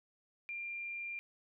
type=tone; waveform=sine; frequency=2387 Hz; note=D7; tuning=28 cents sharp; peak=-39 dBFS; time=0.49-1.19 s; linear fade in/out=0 ms; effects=none